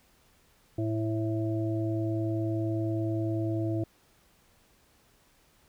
harmonic tone, 110 Hz, A2, in tune, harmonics 1 / 3 / 5 / 6, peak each -30 / -30 / -43 / -38 dBFS, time 0.78-3.84 s, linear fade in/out 5 ms, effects pink hiss -64 dBFS RMS until 5.68 s

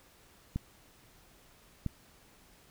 clicks, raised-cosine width 5 ms, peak -20 dBFS, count 2, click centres 0.56 / 1.863 s, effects pink hiss -61 dBFS RMS until 2.7 s

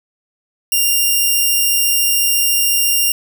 5% pulse tone, 2794 Hz, F7, in tune, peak -3 dBFS, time 0.72-3.12 s, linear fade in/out 2 ms, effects none

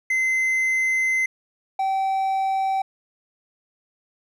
triangle tone pair in turn, 2060 / 771.6 Hz, C7 / G5, -28 / -28 cents, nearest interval octave + perfect fourth, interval 1700 cents, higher first, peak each -17 / -18 dBFS, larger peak first, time 0.1-1.26 / 1.79-2.82 s, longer first, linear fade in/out 5 ms, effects none

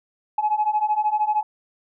sine beating tone pair, 841 / 854 Hz, G#5 / G#5, +22 / +48 cents, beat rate 13 Hz, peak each -22 / -20 dBFS, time 0.38-1.43 s, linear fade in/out 5 ms, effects tanh soft clip ceiling -12 dBFS

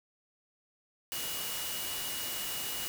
sine tone in noise, 2900 Hz, F#7, 35 cents flat, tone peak -42 dBFS, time 1.12-2.88 s, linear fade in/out 0 ms, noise white, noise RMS -37 dBFS, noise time 1.12-2.88 s, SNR -8 dB, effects none

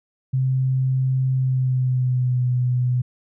sine tone with pitch glide, 130.81 to 124.76 Hz, C3 to B2, 0 to +18 cents, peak -17 dBFS, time 0.33-3.02 s, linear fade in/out 10 ms, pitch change -82 cents, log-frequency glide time 1.33-2.46 s, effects none

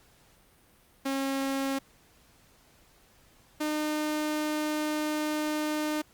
sawtooth tone pair in turn, 271.5 / 304.1 Hz, C#4 / D#4, -36 / -40 cents, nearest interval major second, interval 196 cents, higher second, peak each -24 / -24 dBFS, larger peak neither, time 1.05-1.79 / 3.6-6.02 s, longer second, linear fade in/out 10 ms, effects pink hiss -61 dBFS RMS until 6.13 s + Opus 48 kbps

